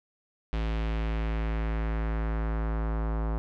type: tone with low-pass filter sweep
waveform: square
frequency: 55 Hz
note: A1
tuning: in tune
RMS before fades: -29 dBFS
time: 0.53-3.38 s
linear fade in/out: 0 ms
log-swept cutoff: 3300 to 1100 Hz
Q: 1.4
effects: none